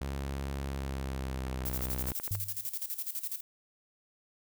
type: tone with pitch glide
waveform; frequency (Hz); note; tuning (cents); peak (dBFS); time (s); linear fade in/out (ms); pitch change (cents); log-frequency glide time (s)
sawtooth; 68.6 to 64.38; C#2 to C2; -17 to -27; -30; 0.01-2.12; 0; -110; 0.65-1.64
type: clicks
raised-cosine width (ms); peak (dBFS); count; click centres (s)
0.5; -28; 8; 1.469 / 1.528 / 1.618 / 1.809 / 2.085 / 2.199 / 2.278 / 2.352
type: noise with tremolo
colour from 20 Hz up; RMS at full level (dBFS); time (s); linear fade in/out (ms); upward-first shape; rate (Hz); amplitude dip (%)
violet; -35; 1.65-3.41; 10; square; 12; 75
type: tone with exponential decay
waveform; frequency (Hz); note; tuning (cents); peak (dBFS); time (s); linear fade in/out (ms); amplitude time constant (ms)
sine; 100; G2; +35; -29; 2.31-2.71; 0; 86
effects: none